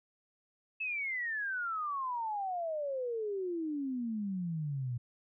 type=exponential sweep; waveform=sine; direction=down; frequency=2637 to 117.5 Hz; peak=-33 dBFS; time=0.8-4.98 s; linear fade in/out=10 ms; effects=none